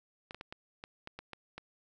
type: clicks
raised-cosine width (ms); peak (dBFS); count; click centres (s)
0.3; -27; 9; 0.309 / 0.346 / 0.411 / 0.525 / 0.839 / 1.074 / 1.19 / 1.333 / 1.58
effects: none